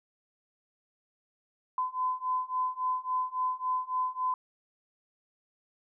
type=beating tone pair; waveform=sine; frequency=1015 / 1018.6 Hz; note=B5 / C6; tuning=+47 / -47 cents; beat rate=3.6 Hz; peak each=-32 / -31 dBFS; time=1.78-4.34 s; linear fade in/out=2 ms; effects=none